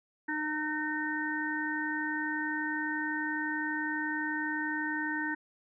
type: harmonic tone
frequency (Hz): 305.3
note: D#4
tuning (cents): -33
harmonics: 1 / 3 / 5 / 6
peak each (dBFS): -35 / -39 / -36 / -35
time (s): 0.28-5.35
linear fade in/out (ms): 10
effects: none